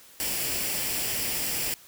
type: noise with comb filter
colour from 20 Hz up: white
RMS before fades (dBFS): -29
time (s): 0.2-1.74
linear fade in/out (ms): 0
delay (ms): 0.39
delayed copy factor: +0.5
effects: white hiss -52 dBFS RMS until 1.87 s